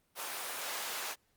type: high-pass noise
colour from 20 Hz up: pink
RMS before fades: -39 dBFS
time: 0.15-1.16 s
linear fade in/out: 50 ms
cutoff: 750 Hz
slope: 12 dB/octave
effects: pink hiss -74 dBFS RMS until 1.36 s + Opus 32 kbps